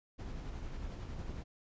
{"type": "noise with tremolo", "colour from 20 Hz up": "brown", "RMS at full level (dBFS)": -41, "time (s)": [0.18, 1.44], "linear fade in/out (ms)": 20, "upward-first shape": "sine", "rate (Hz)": 11, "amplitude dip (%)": 30, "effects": ["resampled to 16000 Hz"]}